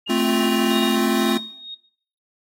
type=tone; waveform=sine; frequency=2832 Hz; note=F7; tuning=23 cents sharp; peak=-29 dBFS; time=0.06-0.96 s; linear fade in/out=10 ms
type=chord; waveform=square; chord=F major; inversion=first; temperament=equal; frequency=220 / 261.6 / 349.2 Hz; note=A3 / C4 / F4; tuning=0 / 0 / 0 cents; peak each=-23 dBFS; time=0.09-1.38 s; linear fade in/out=10 ms
type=noise; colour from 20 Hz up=blue; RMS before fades=-37 dBFS; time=0.18-1.33 s; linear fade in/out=0 ms
type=tone with tremolo; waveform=sine; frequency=3729 Hz; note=A#7; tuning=in tune; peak=-27 dBFS; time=0.7-1.75 s; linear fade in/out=10 ms; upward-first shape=sine; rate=2 Hz; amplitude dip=75%
effects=noise-tail reverb RT60 0.6 s tail -19 dB re dry + AAC 48 kbps